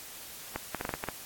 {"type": "clicks", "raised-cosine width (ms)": 0.5, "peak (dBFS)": -17, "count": 8, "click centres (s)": [0.56, 0.747, 0.811, 0.851, 0.892, 0.939, 1.039, 1.087], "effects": ["white hiss -45 dBFS RMS until 1.25 s", "AAC 64 kbps"]}